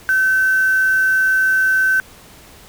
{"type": "tone with quantisation", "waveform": "sine", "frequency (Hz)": 1533, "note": "G6", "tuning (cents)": -39, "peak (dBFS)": -12, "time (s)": [0.09, 2], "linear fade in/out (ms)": 0, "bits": 5, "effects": ["pink hiss -43 dBFS RMS until 2.68 s"]}